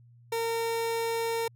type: tone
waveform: 30% pulse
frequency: 458.4 Hz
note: A#4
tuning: 29 cents flat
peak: -25 dBFS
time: 0.32-1.48 s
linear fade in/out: 5 ms
effects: added 119 Hz sine -53 dBFS peak until 1.55 s